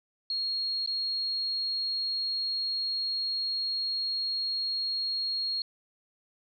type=tone with dropouts; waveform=sine; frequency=4280 Hz; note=C8; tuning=38 cents sharp; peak=-28 dBFS; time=0.3-5.62 s; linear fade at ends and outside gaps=2 ms; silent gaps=0.862-0.874 s; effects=none